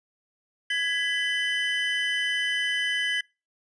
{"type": "tone cluster", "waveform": "triangle", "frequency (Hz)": [1668, 1991, 3031], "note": ["G#6", "B6", "F#7"], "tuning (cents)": [7, 14, 41], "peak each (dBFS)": -27, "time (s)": [0.7, 3.21], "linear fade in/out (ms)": 5, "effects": ["noise-tail reverb RT60 0.3 s tail -26 dB re dry", "resampled to 22050 Hz"]}